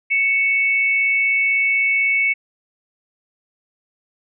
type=tone pair together; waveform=sine; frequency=2221 / 2641 Hz; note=C#7 / E7; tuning=+3 / +3 cents; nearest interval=minor third; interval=300 cents; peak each=-15 / -24 dBFS; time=0.1-2.34 s; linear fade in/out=20 ms; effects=none